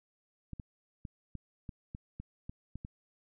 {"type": "clicks", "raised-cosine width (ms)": 5, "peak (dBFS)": -29, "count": 10, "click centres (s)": [0.533, 0.598, 1.052, 1.353, 1.692, 1.949, 2.2, 2.495, 2.756, 2.849], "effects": []}